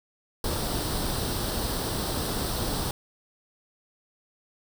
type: noise with comb filter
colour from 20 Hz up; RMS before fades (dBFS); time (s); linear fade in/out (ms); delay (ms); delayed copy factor
pink; -29; 0.44-2.91; 2; 0.22; +0.6
effects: none